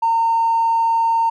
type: tone with tanh clipping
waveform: triangle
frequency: 914 Hz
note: A#5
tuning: 34 cents flat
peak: -13 dBFS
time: 0.02-1.3 s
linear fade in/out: 10 ms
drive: 1 dB
effects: none